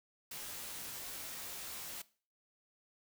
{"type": "noise with comb filter", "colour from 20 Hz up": "white", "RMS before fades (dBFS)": -45, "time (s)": [0.31, 2.02], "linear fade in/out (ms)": 5, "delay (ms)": 16, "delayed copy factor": -0.6, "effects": ["noise-tail reverb RT60 0.4 s tail -19 dB re dry"]}